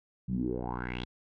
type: tone with low-pass filter sweep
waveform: 10% pulse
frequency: 61 Hz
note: B1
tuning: 21 cents flat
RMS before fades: -34 dBFS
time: 0.28-1.05 s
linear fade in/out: 10 ms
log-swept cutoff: 150 to 3900 Hz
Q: 5.7
effects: none